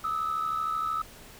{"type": "tone pair together", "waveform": "sine", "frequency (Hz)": [1227, 1300], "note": ["D#6", "E6"], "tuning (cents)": [-25, -24], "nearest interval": "minor second", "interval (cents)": 101, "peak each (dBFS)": [-32, -27], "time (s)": [0.04, 1.02], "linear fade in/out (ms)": 5, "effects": ["tanh soft clip ceiling -22 dBFS", "pink hiss -49 dBFS RMS until 1.39 s"]}